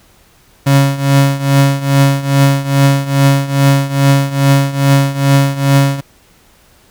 35% pulse tone with tremolo, 138.59 Hz, C#3, in tune, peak -3 dBFS, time 0.66-6.01 s, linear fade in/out 10 ms, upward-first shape triangle, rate 2.4 Hz, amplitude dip 85%, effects pink hiss -48 dBFS RMS until 6.9 s

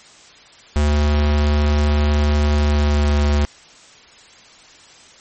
square tone with pitch glide, 74 to 73.07 Hz, D2 to D2, +14 to -8 cents, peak -14 dBFS, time 0.76-3.45 s, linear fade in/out 0 ms, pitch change -22 cents, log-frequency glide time 2.54-3.2 s, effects white hiss -45 dBFS RMS until 5.2 s + MP3 32 kbps

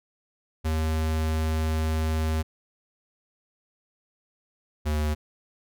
square tone pair in turn, 79 / 75.81 Hz, D#2 / D#2, +27 / -44 cents, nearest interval minor second, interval 71 cents, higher first, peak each -24 dBFS, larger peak neither, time 0.64-2.43 / 4.85-5.15 s, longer first, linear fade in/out 20 ms, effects none

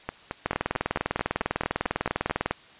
two click trains, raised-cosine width 0.5 ms, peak -14 / -9 dBFS, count 11 / 42, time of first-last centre 0.09-2.298 / 0.46-2.51 s, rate 4.53 / 20 Hz, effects white hiss -51 dBFS RMS until 2.79 s + resampled to 8000 Hz

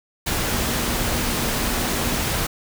sine tone in noise, 238.2 Hz, A#3, 38 cents sharp, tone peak -31 dBFS, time 0.52-2.18 s, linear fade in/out 10 ms, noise pink, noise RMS -23 dBFS, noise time 0.26-2.47 s, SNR -11 dB, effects none

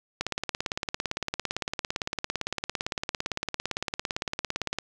click train, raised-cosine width 0.2 ms, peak -11 dBFS, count 82, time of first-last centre 0.21-4.786 s, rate 17.7 Hz, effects none

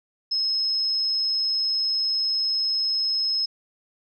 sine tone, 5170 Hz, E8, 34 cents flat, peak -21 dBFS, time 0.31-3.46 s, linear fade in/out 10 ms, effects none

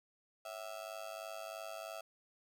35% pulse tone with amplitude modulation, 659.3 Hz, E5, in tune, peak -38 dBFS, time 0.45-2.01 s, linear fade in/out 5 ms, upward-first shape sine, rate 103 Hz, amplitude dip 85%, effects none

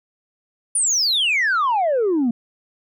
sine exponential sweep, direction down, 9800 to 223.5 Hz, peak -14 dBFS, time 0.75-2.31 s, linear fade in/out 5 ms, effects tanh soft clip ceiling -14 dBFS

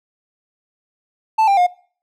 triangle tone with pitch steps, 880 / 793.1 / 714.8 Hz, A5 / G5 / F5, 0 / +20 / +40 cents, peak -9 dBFS, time 1.38-1.668 s, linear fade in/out 10 ms, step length 96 ms, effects noise-tail reverb RT60 0.5 s tail -24 dB re dry

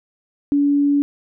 sine tone, 285.7 Hz, D4, 48 cents flat, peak -13 dBFS, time 0.52-1.02 s, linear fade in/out 0 ms, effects none

